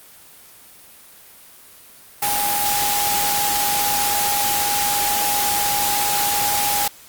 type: tone in noise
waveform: sine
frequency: 820 Hz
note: G#5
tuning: 22 cents flat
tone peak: -22 dBFS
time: 2.22-6.88 s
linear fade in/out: 5 ms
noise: white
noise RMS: -21 dBFS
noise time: 2.22-6.88 s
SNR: -4 dB
effects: white hiss -45 dBFS RMS until 7.08 s + Opus 32 kbps